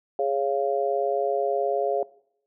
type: harmonic tone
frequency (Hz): 138.59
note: C#3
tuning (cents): 0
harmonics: 3 / 4 / 5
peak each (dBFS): -26 / -26 / -26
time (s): 0.19-2.03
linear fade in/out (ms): 2
effects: noise-tail reverb RT60 0.7 s tail -21 dB re dry